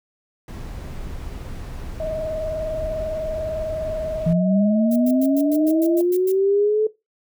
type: noise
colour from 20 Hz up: brown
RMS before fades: -32 dBFS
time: 0.48-4.33 s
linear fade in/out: 2 ms
type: tone with vibrato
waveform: sine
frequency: 630 Hz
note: D#5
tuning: 21 cents sharp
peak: -24 dBFS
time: 2-6.01 s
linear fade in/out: 2 ms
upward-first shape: sine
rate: 20 Hz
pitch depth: 45 cents each way
type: linear sweep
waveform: sine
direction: up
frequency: 164.81 to 437.1 Hz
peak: -15 dBFS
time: 4.26-6.87 s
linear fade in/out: 5 ms
type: noise bursts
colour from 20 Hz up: violet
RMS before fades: -34 dBFS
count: 10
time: 4.91-6.32 s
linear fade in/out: 5 ms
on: 51 ms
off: 100 ms
effects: noise-tail reverb RT60 0.2 s tail -18 dB re dry